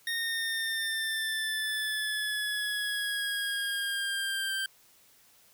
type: exponential sweep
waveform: 25% pulse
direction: down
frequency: 1851 to 1568 Hz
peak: -26 dBFS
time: 0.07-4.66 s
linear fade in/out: 2 ms
effects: white hiss -61 dBFS RMS until 5.53 s